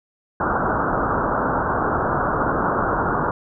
white low-pass noise, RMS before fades -21 dBFS, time 0.4-3.31 s, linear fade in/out 2 ms, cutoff 1500 Hz, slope 96 dB/octave, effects none

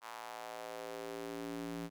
square tone with high-pass filter sweep, 56.9 Hz, A#1, 41 cents flat, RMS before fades -44 dBFS, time 0.01-1.9 s, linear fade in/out 50 ms, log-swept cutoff 1000 to 210 Hz, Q 2.3, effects none

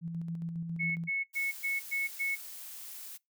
sine tone with tremolo, 167.1 Hz, E3, 24 cents sharp, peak -33 dBFS, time 0.01-1.1 s, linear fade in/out 50 ms, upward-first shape square, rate 7.3 Hz, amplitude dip 35%
sine tone bursts, 2200 Hz, C#7, 14 cents flat, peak -29 dBFS, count 6, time 0.79-2.36 s, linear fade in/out 20 ms, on 170 ms, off 110 ms
blue noise, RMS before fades -45 dBFS, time 1.33-3.18 s, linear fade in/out 20 ms
effects noise-tail reverb RT60 0.2 s tail -25 dB re dry

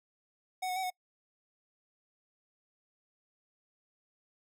square tone with pitch steps, 743 / 732 / 758 / 733 Hz, F#5 / F#5 / F#5 / F#5, +7 / -19 / +42 / -16 cents, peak -33 dBFS, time 0.62-0.904 s, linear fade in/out 10 ms, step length 71 ms, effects noise-tail reverb RT60 0.1 s tail -26 dB re dry

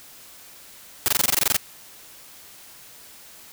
white noise bursts, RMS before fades -19 dBFS, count 12, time 1.06-1.566 s, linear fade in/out 0 ms, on 22 ms, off 22 ms, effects white hiss -46 dBFS RMS until 3.52 s

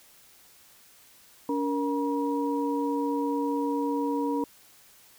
sine tone cluster, 283.8 / 468.7 / 958 Hz, C#4 / A#4 / A#5, +41 / +9 / +47 cents, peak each -27 / -31 / -32 dBFS, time 1.49-4.44 s, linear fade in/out 2 ms, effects white hiss -56 dBFS RMS until 5.18 s

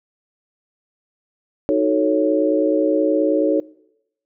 sine chord, D# half-diminished seventh, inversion none, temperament equal, 311.1 / 370 / 440 / 554.4 Hz, D#4 / F#4 / A4 / C#5, 0 / 0 / 0 / 0 cents, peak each -19 / -23 / -21 / -19 dBFS, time 1.69-3.6 s, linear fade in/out 0 ms, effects noise-tail reverb RT60 0.8 s tail -22 dB re dry

